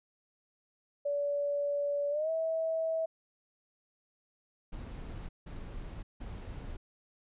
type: tone with pitch glide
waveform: sine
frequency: 574 to 648 Hz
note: D5 to E5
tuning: -40 to -30 cents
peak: -29 dBFS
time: 1.05-3.06 s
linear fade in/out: 10 ms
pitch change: +210 cents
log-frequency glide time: 2.1-2.3 s
type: noise bursts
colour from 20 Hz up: brown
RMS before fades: -42 dBFS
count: 3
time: 4.72-6.77 s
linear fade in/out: 10 ms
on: 570 ms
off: 170 ms
effects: resampled to 8000 Hz

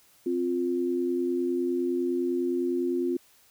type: tone pair together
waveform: sine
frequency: 261.6 / 351.5 Hz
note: C4 / F4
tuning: 0 / +11 cents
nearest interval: perfect fourth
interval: 511 cents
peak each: -29 / -26 dBFS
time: 0.26-3.17 s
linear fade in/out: 5 ms
effects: white hiss -60 dBFS RMS until 3.5 s

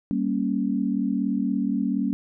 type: chord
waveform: sine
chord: G diminished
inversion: none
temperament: equal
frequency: 196 / 233.1 / 277.2 Hz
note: G3 / Bb3 / Db4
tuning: 0 / 0 / 0 cents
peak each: -26 dBFS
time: 0.11-2.13 s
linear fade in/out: 0 ms
effects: none

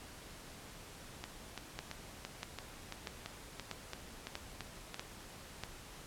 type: two click trains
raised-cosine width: 0.2 ms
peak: -22 / -24 dBFS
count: 7 / 12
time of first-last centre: 1.79-5.636 / 1.24-4.944 s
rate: 1.56 / 2.97 Hz
effects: pink hiss -52 dBFS RMS until 6.06 s + low-pass 12000 Hz 12 dB/octave

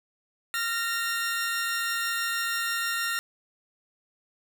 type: tone pair together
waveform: sawtooth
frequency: 1384 / 1847.4 Hz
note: F6 / A#6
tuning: -16 / -16 cents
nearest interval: perfect fourth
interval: 500 cents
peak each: -26 dBFS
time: 0.54-3.19 s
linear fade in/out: 0 ms
effects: none

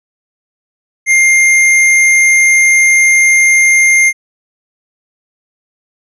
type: tone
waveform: square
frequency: 2112 Hz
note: C7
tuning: 16 cents sharp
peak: -6 dBFS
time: 1.06-4.13 s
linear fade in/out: 50 ms
effects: resampled to 24000 Hz

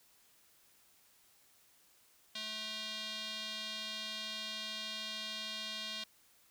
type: tone with band-pass filter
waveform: square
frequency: 216.7 Hz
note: A3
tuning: 26 cents flat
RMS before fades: -42 dBFS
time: 2.35-6.04 s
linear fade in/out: 5 ms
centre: 3700 Hz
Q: 3.1
effects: white hiss -67 dBFS RMS until 6.5 s

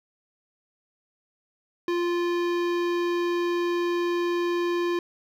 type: tone with hard clipping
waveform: sine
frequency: 348 Hz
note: F4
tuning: 6 cents flat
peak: -25 dBFS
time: 1.88-4.99 s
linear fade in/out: 2 ms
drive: 18 dB
effects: none

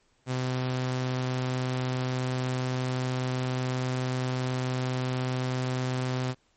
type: tone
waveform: sawtooth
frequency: 127.8 Hz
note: C3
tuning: 40 cents flat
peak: -23 dBFS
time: 0.26-6.35 s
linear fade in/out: 50 ms
effects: pink hiss -68 dBFS RMS until 6.56 s + MP3 32 kbps

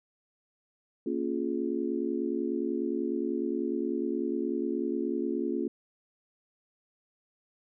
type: chord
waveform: sine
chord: Bb minor seventh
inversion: none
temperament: just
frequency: 233.1 / 279.7 / 349.6 / 419.5 Hz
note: Bb3 / Db4 / F4 / Ab4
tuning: 0 / +16 / +2 / +17 cents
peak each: -34 / -33 / -32 / -36 dBFS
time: 1.06-5.68 s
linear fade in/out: 5 ms
effects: none

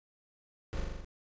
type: noise with echo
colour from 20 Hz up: brown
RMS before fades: -35 dBFS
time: 0.73-0.8 s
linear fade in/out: 0 ms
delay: 41 ms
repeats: 6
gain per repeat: -2 dB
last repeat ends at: 1.046 s
effects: resampled to 16000 Hz

